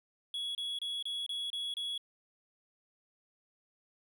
triangle tone bursts, 3358 Hz, G#7, 18 cents sharp, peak -33 dBFS, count 7, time 0.34-1.978 s, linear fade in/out 2 ms, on 210 ms, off 28 ms, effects none

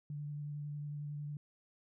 sine tone with vibrato, 146.83 Hz, D3, in tune, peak -39 dBFS, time 0.1-1.37 s, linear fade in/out 2 ms, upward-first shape sine, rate 11 Hz, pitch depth 14 cents each way, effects none

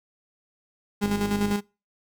35% pulse tone with tremolo, 204.4 Hz, G#3, 27 cents flat, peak -20 dBFS, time 1.01-1.61 s, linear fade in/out 20 ms, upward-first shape square, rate 10 Hz, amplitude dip 50%
click train, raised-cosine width 3 ms, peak -22 dBFS, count 26, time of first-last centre 1.04-1.524 s, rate 51.7 Hz
effects noise-tail reverb RT60 0.3 s tail -24 dB re dry

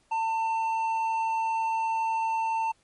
sine tone with hard clipping, 897 Hz, A5, 33 cents sharp, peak -26 dBFS, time 0.11-2.72 s, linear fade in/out 10 ms, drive 5 dB, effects pink hiss -66 dBFS RMS until 2.83 s + MP3 48 kbps

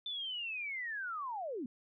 sine linear sweep, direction down, 3558 to 220 Hz, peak -37 dBFS, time 0.06-1.66 s, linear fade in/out 2 ms, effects none

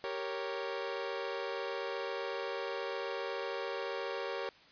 sawtooth chord, G diminished, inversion none, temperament equal, 392 / 466.2 / 554.4 Hz, G4 / Bb4 / Db5, 0 / 0 / 0 cents, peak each -37 / -36 / -36 dBFS, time 0.04-4.49 s, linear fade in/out 0 ms, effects white hiss -59 dBFS RMS until 4.71 s + resampled to 11025 Hz

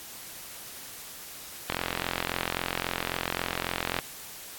click train, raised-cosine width 0.3 ms, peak -11 dBFS, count 101, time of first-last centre 1.7-3.988 s, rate 43.7 Hz, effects white hiss -43 dBFS RMS until 4.58 s + AAC 64 kbps

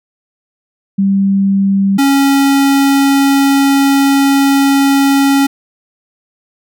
sine / square tone pair in turn, 196 / 276.3 Hz, G3 / C#4, 0 / -6 cents, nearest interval tritone, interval 594 cents, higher second, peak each -8 / -8 dBFS, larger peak neither, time 0.98-1.98 / 1.98-5.47 s, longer second, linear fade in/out 10 ms, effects none

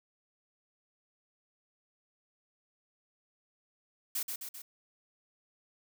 blue noise with echo, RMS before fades -34 dBFS, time 4.15-4.23 s, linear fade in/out 5 ms, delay 130 ms, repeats 3, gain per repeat -4 dB, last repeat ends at 4.62 s, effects none

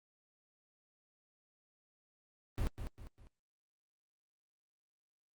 brown noise with echo, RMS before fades -33 dBFS, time 2.58-2.67 s, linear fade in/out 0 ms, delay 200 ms, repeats 3, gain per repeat -8 dB, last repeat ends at 3.27 s, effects Opus 24 kbps

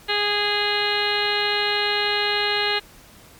harmonic tone, 413.1 Hz, G#4, 9 cents flat, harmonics 1 / 2 / 3 / 4 / 5 / 6 / 7 / 8 / 9 / 10, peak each -27 / -28 / -32 / -27 / -28 / -31 / -27 / -33 / -30 / -27 dBFS, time 0.08-2.8 s, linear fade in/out 20 ms, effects pink hiss -48 dBFS RMS until 3.39 s + MP3 96 kbps

